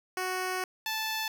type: tone pair in turn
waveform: 10% pulse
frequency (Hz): 370 / 876.2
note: F#4 / A5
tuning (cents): 0 / -7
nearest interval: octave + minor third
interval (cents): 1493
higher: second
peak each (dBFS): -22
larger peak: neither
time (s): 0.17-0.64 / 0.86-1.28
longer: first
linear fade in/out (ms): 2
effects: none